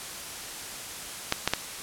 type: clicks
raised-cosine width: 0.2 ms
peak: -5 dBFS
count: 3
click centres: 1.324 / 1.476 / 1.536 s
effects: white hiss -38 dBFS RMS until 1.82 s + low-pass 11000 Hz 12 dB/octave